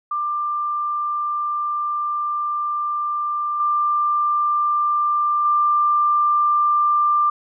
sine tone with level steps, 1188 Hz, D6, 20 cents sharp, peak -20 / -16 / -14 dBFS, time 0.11-7.3 s, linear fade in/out 5 ms, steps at 3.6 / 5.45 s, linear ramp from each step 2 ms, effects none

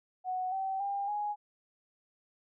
sine tone with pitch steps, 740 / 769.2 / 799.6 / 831.1 Hz, F#5 / G5 / G5 / G#5, 0 / -33 / +34 / +1 cents, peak -31 dBFS, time 0.24-1.36 s, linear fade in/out 50 ms, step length 280 ms, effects none

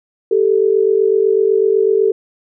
sine tone pair together, 392 / 440 Hz, G4 / A4, 0 / 0 cents, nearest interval major second, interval 200 cents, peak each -13 dBFS, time 0.31-2.12 s, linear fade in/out 5 ms, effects none

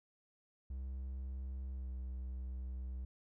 triangle tone with pitch glide, 65.41 to 63.55 Hz, C2 to C2, 0 to -50 cents, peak -38 dBFS, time 0.7-3.05 s, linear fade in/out 5 ms, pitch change -50 cents, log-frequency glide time 1.72-1.92 s, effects none

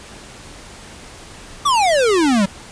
square exponential sweep, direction down, 1198 to 186.2 Hz, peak -13 dBFS, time 1.65-2.46 s, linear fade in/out 10 ms, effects pink hiss -38 dBFS RMS until 2.71 s + resampled to 22050 Hz

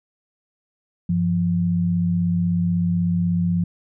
sine tone pair together, 96.95 / 173.2 Hz, G2 / F3, -19 / -14 cents, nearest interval minor seventh, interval 1005 cents, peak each -25 / -18 dBFS, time 1.09-3.64 s, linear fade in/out 5 ms, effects none

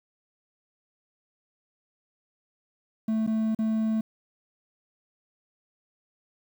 triangle tone with dropouts, 220 Hz, A3, in tune, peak -21 dBFS, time 3.08-4.01 s, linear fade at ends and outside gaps 5 ms, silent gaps 3.266-3.274 / 3.549-3.588 s, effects 9-bit

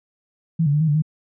sine tone with pitch steps, 163.6 / 143.2 / 149.1 / 159.5 / 146.6 / 155.6 Hz, E3 / D3 / D3 / D#3 / D3 / D#3, -13 / -43 / +27 / +43 / -3 / 0 cents, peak -15 dBFS, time 0.59-1.022 s, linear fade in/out 10 ms, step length 72 ms, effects none

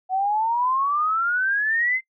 sine exponential sweep, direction up, 738 to 2093 Hz, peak -19 dBFS, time 0.09-2.01 s, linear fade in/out 50 ms, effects noise-tail reverb RT60 0.1 s tail -22 dB re dry

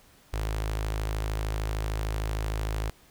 sawtooth tone with notch filter, 53.2 Hz, G#1, 42 cents sharp, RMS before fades -30 dBFS, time 0.33-2.9 s, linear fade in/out 5 ms, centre 210 Hz, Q 1, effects pink hiss -58 dBFS RMS until 3.1 s

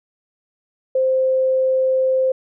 sine tone, 522 Hz, C5, 4 cents flat, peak -14 dBFS, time 0.95-2.32 s, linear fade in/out 5 ms, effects none

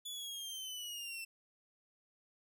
sawtooth linear sweep, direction down, 3460 to 2664 Hz, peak -39 dBFS, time 0.05-1.25 s, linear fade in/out 10 ms, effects none

